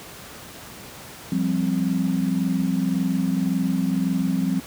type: chord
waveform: sine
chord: F suspended second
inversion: none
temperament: just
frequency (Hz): 174.61 / 196.44 / 261.9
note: F3 / G3 / C4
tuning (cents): 0 / +4 / +2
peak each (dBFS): -24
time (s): 1.32-4.6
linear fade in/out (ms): 2
effects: pink hiss -40 dBFS RMS until 4.66 s + high-pass 80 Hz 12 dB/octave